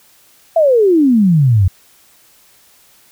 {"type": "exponential sweep", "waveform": "sine", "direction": "down", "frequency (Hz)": [682, 88.5], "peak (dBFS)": -7, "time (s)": [0.56, 1.68], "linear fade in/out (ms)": 5, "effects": ["white hiss -49 dBFS RMS until 3.11 s"]}